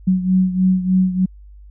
sine beating tone pair, 185 / 188.3 Hz, F#3 / F#3, 0 / +31 cents, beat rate 3.3 Hz, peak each -14 / -19 dBFS, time 0.07-1.26 s, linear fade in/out 10 ms, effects added 50 Hz sine -38 dBFS peak until 1.7 s

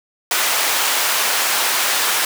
pink high-pass noise, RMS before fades -18 dBFS, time 0.31-2.25 s, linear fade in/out 2 ms, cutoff 890 Hz, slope 12 dB/octave, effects none

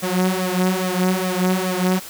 sawtooth tone with flanger, 184.3 Hz, F#3, 7 cents flat, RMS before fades -20 dBFS, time 0.02-2 s, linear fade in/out 20 ms, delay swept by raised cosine 1.6 to 5.6 ms, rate 2.4 Hz, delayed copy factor +0.8, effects white hiss -36 dBFS RMS until 2.09 s

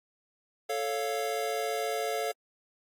square chord, A augmented, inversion none, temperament equal, 440 / 554.4 / 698.5 Hz, A4 / C#5 / E#5, 0 / 0 / 0 cents, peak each -34 / -36 / -34 dBFS, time 0.69-2.32 s, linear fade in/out 10 ms, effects AAC 64 kbps

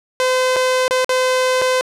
sawtooth tone with dropouts, 512 Hz, C5, 38 cents flat, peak -10 dBFS, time 0.2-1.81 s, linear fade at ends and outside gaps 0 ms, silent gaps 0.561-0.565 / 0.88-0.909 / 1.045-1.093 / 1.616-1.62 s, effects low-pass 9000 Hz 12 dB/octave + 8-bit

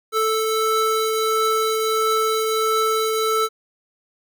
square tone pair together, 440 / 1318.5 Hz, A4 / E6, 0 / 0 cents, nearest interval octave + perfect fifth, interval 1900 cents, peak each -21 / -22 dBFS, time 0.12-3.49 s, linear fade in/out 50 ms, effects none

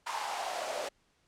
pink noise with high-pass filter sweep, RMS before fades -36 dBFS, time 0.06-0.89 s, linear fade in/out 10 ms, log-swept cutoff 980 to 540 Hz, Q 5.1, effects pink hiss -71 dBFS RMS until 1.27 s + low-pass 8000 Hz 12 dB/octave

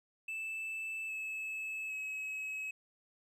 triangle tone with pitch steps, 2636 / 2600 / 2564 Hz, E7 / E7 / E7, -1 / -24 / -49 cents, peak -36 dBFS, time 0.28-2.71 s, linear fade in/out 5 ms, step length 810 ms, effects none

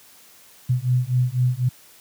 sine beating tone pair, 123.47 / 127.47 Hz, B2 / C3, 0 / -45 cents, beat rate 4 Hz, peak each -20 dBFS, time 0.69-1.69 s, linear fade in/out 10 ms, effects white hiss -50 dBFS RMS until 2 s + high-pass 80 Hz 12 dB/octave

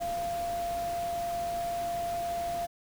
sine tone in noise, 690 Hz, F5, 21 cents flat, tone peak -30 dBFS, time 0-2.67 s, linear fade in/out 20 ms, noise pink, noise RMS -43 dBFS, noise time 0-2.67 s, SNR +10 dB, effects none

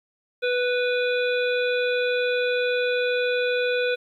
harmonic tone, 493.9 Hz, B4, in tune, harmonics 1 / 3 / 5 / 7 / 8, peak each -22 / -28 / -30 / -35 / -37 dBFS, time 0.42-3.96 s, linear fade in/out 20 ms, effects 10-bit

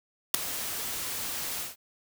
white noise with ADSR envelope, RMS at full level -17 dBFS, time 0.34-1.76 s, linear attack 5 ms, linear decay 5 ms, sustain -17 dB, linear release 150 ms, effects none

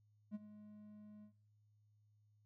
triangle tone with ADSR envelope, 210.3 Hz, G#3, 22 cents sharp, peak -38 dBFS, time 0.31-1.33 s, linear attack 40 ms, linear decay 26 ms, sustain -14 dB, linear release 97 ms, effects noise-tail reverb RT60 0.4 s tail -17 dB re dry + added 105 Hz sine -70 dBFS peak until 2.45 s

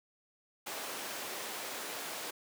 pink high-pass noise, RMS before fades -41 dBFS, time 0.66-2.31 s, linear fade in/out 10 ms, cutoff 420 Hz, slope 12 dB/octave, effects none

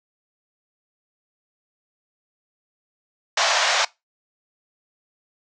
pink band-pass noise, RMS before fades -20 dBFS, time 3.37-3.85 s, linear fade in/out 5 ms, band 600 to 6800 Hz, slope 48 dB/octave, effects noise-tail reverb RT60 0.2 s tail -21 dB re dry

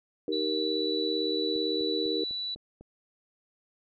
sine chord, Eb major, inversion none, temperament just, 311.1 / 388.9 / 466.7 Hz, Eb4 / G4 / Bb4, 0 / -14 / +2 cents, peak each -32 dBFS, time 0.28-2.24 s, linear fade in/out 2 ms
sine tone, 3951 Hz, B7, in tune, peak -31 dBFS, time 0.32-2.55 s, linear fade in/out 10 ms
click train, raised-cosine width 2 ms, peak -35 dBFS, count 6, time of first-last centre 1.56-2.81 s, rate 4 Hz
effects none

